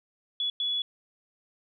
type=tone bursts at uneven times; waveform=sine; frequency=3400 Hz; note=G#7; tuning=40 cents sharp; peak=-26 dBFS; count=2; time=0.4-0.5 / 0.6-0.82 s; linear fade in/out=2 ms; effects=none